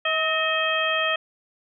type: harmonic tone with a mistuned harmonic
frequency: 638 Hz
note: D#5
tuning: 43 cents sharp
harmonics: 1 / 2 / 3 / 4 / 5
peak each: -27 / -27 / -27 / -27 / -27 dBFS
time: 0.05-1.16 s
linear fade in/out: 5 ms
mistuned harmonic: 3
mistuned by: -60 cents
effects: none